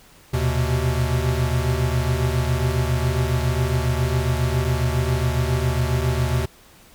square tone cluster, 77.1 / 121.9 / 129.2 Hz, D#2 / B2 / C3, -15 / -22 / -21 cents, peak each -24 dBFS, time 0.33-6.46 s, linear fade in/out 10 ms, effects pink hiss -50 dBFS RMS until 6.94 s

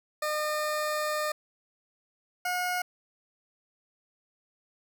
20% pulse tone pair in turn, 607 / 721.8 Hz, D#5 / F#5, -43 / -43 cents, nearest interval minor third, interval 300 cents, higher second, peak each -23 dBFS, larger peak neither, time 0.22-1.32 / 2.45-2.82 s, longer first, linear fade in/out 5 ms, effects none

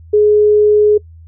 sine tone, 420 Hz, G#4, 19 cents sharp, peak -6 dBFS, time 0.13-0.98 s, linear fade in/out 10 ms, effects noise-tail reverb RT60 0.1 s tail -23 dB re dry + added 82 Hz sine -35 dBFS peak until 1.27 s

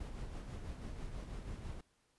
brown noise with tremolo, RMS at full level -43 dBFS, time 0-1.81 s, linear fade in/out 5 ms, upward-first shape sine, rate 6.1 Hz, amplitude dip 40%, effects pink hiss -75 dBFS RMS until 2.18 s + resampled to 24000 Hz

